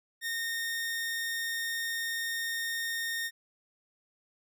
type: tone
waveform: sawtooth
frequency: 1839 Hz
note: A#6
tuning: 24 cents flat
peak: -28 dBFS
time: 0.21-3.31 s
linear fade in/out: 50 ms
effects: none